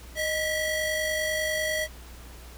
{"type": "ring-modulated tone", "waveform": "35% pulse", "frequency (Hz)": 1292, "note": "E6", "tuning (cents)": -35, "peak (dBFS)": -21, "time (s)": [0.15, 1.88], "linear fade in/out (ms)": 50, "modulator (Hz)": 671, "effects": ["added 60 Hz sine -44 dBFS peak until 2.57 s", "pink hiss -49 dBFS RMS until 2.57 s"]}